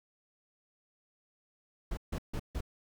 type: noise bursts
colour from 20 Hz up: brown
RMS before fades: -35 dBFS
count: 4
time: 1.91-2.608 s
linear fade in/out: 5 ms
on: 62 ms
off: 150 ms
effects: none